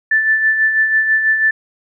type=tone with tremolo; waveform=sine; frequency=1760 Hz; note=A6; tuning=in tune; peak=-9 dBFS; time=0.11-1.51 s; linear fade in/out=5 ms; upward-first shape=sine; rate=6.1 Hz; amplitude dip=50%; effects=none